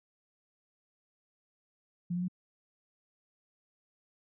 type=tone with pitch steps; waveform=sine; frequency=174.61 / 177.97 / 181.4 Hz; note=F3 / F3 / F#3; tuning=0 / +33 / -34 cents; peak=-30 dBFS; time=2.1-2.283 s; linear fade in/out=10 ms; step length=61 ms; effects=none